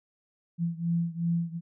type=beating tone pair; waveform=sine; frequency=168.2 / 170.9 Hz; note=E3 / F3; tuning=+35 / -37 cents; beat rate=2.7 Hz; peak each=-28 / -30 dBFS; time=0.58-1.61 s; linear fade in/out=50 ms; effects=none